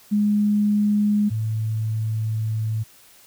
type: tone pair in turn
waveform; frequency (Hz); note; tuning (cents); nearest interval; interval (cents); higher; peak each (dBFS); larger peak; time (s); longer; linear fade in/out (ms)
sine; 207.7 / 110.03; G#3 / A2; 0 / 0; major seventh; 1100; first; -16 / -21; first; 0.11-1.3 / 1.3-2.84; second; 20
effects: white hiss -51 dBFS RMS until 3.26 s